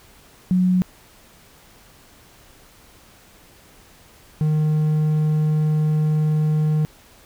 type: tone pair in turn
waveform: sine / triangle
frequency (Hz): 182.7 / 153.63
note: F#3 / D#3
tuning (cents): -22 / -22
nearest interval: minor third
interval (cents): 300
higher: first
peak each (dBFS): -14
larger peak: neither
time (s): 0.51-0.82 / 4.41-6.85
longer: second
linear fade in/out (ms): 0
effects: pink hiss -50 dBFS RMS until 7.25 s